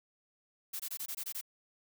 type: noise bursts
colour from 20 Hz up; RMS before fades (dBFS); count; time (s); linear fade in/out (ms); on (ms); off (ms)
blue; -39; 8; 0.73-1.413; 10; 67; 21
effects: none